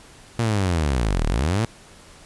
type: linear two-way sweep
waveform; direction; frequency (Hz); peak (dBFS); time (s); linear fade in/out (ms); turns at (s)
sawtooth; down then up; 119.3 to 34.65 to 119.3; -15; 0.39-1.65; 0; 1.26
effects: pink hiss -47 dBFS RMS until 2.25 s + resampled to 24000 Hz